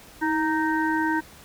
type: harmonic tone with a mistuned harmonic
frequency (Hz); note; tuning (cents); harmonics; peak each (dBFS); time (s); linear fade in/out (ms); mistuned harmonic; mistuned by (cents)
310; D#4; -6; 1 / 3 / 5 / 6; -24 / -26 / -28 / -33; 0.21-1.21; 20; 1; +45
effects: pink hiss -48 dBFS RMS until 1.44 s